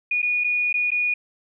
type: tone with dropouts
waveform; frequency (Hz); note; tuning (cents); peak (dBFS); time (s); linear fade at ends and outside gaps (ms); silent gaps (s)
sine; 2454; D#7; -25; -19; 0.11-1.14; 5; 0.219-0.227 / 0.439-0.443 / 0.728-0.74 / 0.906-0.916
effects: none